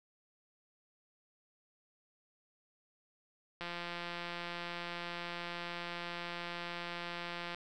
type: click train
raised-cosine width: 0.3 ms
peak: -25 dBFS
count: 682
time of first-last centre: 3.61-7.546 s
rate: 173 Hz
effects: none